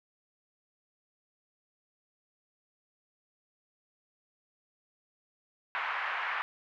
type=band-pass noise; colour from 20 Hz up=pink; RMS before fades=-34 dBFS; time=5.75-6.42 s; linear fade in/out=0 ms; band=920 to 2300 Hz; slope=24 dB/octave; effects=none